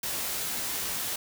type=noise with comb filter; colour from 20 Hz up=white; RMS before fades=-32 dBFS; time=0.03-1.16 s; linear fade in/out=5 ms; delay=17 ms; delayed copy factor=+0.5; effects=none